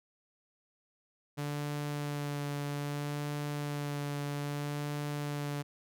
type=tone with vibrato; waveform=sawtooth; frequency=145.3 Hz; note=D3; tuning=18 cents flat; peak=-30 dBFS; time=1.37-5.63 s; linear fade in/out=20 ms; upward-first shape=sine; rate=0.62 Hz; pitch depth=15 cents each way; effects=none